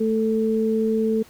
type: tone pair together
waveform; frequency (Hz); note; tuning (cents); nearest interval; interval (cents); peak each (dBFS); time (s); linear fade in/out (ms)
sine; 220 / 442; A3 / A4; 0 / +8; octave; 1208; -21; 0-1.23; 10
effects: pink hiss -50 dBFS RMS until 1.29 s